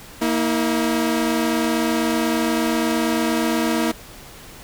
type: tone pair together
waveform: sawtooth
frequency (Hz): 233.1 / 321.6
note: A#3 / E4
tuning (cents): 0 / -43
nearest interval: tritone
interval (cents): 557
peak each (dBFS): -17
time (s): 0.21-3.92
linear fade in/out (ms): 10
effects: pink hiss -41 dBFS RMS until 4.63 s